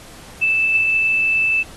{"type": "tone with ADSR envelope", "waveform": "sine", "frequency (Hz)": 2637, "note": "E7", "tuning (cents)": 0, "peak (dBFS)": -12, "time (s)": [0.41, 1.63], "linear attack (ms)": 21, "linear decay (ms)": 25, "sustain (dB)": -2, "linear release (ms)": 10, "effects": ["pink hiss -41 dBFS RMS until 1.76 s", "AAC 32 kbps"]}